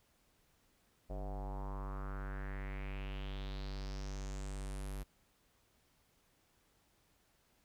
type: tone with low-pass filter sweep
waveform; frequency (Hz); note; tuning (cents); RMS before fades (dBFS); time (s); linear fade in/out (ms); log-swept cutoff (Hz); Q
square; 48.75; G1; -9; -42; 1.09-5.04; 20; 630 to 12000; 4.1
effects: pink hiss -73 dBFS RMS until 7.64 s